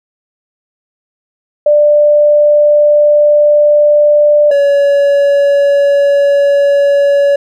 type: tone pair in turn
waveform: sine / triangle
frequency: 592 / 565.9 Hz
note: D5 / C#5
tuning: +14 / +36 cents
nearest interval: minor second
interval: 78 cents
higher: first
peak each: -4 dBFS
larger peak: neither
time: 1.66-4.51 / 4.51-7.36 s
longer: neither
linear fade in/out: 5 ms
effects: none